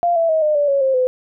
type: tone with pitch steps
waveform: sine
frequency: 694 / 663.8 / 634.9 / 607.3 / 580.9 / 555.6 / 531.5 / 508.3 Hz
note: F5 / E5 / D#5 / D#5 / D5 / C#5 / C5 / B4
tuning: -11 / +12 / +35 / -42 / -19 / +4 / +27 / +50 cents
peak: -13 dBFS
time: 0.03-1.07 s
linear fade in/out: 0 ms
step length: 130 ms
effects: none

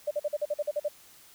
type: tone bursts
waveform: sine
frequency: 593 Hz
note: D5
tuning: 17 cents sharp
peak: -25 dBFS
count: 10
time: 0.07-0.885 s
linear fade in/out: 10 ms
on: 41 ms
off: 45 ms
effects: white hiss -55 dBFS RMS until 1.34 s

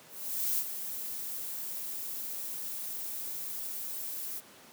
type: noise with ADSR envelope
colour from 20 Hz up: violet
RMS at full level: -29 dBFS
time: 0.08-4.41 s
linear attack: 500 ms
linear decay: 52 ms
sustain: -9 dB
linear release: 33 ms
effects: pink hiss -54 dBFS RMS until 4.72 s + high-pass 200 Hz 12 dB/octave

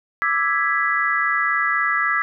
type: chord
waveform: sine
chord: E dominant seventh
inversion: third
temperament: equal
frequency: 1174.7 / 1318.5 / 1661.2 / 1975.5 Hz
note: D6 / E6 / G#6 / B6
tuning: 0 / 0 / 0 / 0 cents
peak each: -25 / -23 / -22 / -22 dBFS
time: 0.22-2.22 s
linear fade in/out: 0 ms
effects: none

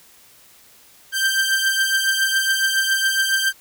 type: beating tone pair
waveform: sawtooth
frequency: 1568 / 1575.2 Hz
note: G6 / G6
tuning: 0 / +8 cents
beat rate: 7.2 Hz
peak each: -15 / -19 dBFS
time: 1.12-3.53 s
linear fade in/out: 50 ms
effects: white hiss -50 dBFS RMS until 3.6 s

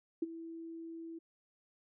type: tone with ADSR envelope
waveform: sine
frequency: 329.6 Hz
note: E4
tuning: in tune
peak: -28 dBFS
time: 0.22-1.19 s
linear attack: 6 ms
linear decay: 25 ms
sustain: -15 dB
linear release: 11 ms
effects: none

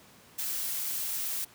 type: noise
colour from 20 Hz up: blue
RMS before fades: -33 dBFS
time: 0.38-1.45 s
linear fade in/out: 10 ms
effects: pink hiss -56 dBFS RMS until 1.54 s + high-pass 100 Hz 12 dB/octave

